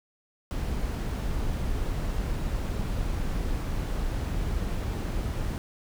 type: noise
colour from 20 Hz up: brown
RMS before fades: -29 dBFS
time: 0.51-5.58 s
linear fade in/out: 0 ms
effects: none